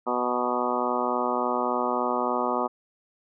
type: harmonic tone with a mistuned harmonic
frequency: 123.47 Hz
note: B2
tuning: in tune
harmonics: 2 / 3 / 4 / 5 / 6 / 7 / 8 / 9 / 10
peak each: -32 / -32 / -32 / -32 / -32 / -32 / -32 / -32 / -32 dBFS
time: 0.06-2.68 s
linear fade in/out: 20 ms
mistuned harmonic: 8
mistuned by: -19 cents
effects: none